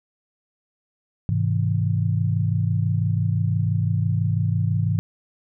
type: chord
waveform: sine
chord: Ab augmented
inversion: none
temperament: just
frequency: 103.83 / 129.78 / 162.23 Hz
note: Ab2 / C3 / E3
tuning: 0 / -14 / -27 cents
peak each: -21 / -25 / -24 dBFS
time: 1.29-4.99 s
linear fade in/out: 0 ms
effects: none